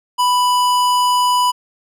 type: tone with hard clipping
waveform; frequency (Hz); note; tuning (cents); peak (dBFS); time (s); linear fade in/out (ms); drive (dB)
sine; 990; B5; +4; -14; 0.18-1.52; 20; 18
effects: none